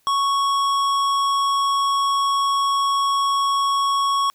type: tone with hard clipping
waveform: sine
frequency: 1108.7 Hz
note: C#6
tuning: in tune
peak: -19 dBFS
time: 0.07-4.3 s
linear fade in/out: 0 ms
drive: 13 dB
effects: white hiss -63 dBFS RMS until 4.34 s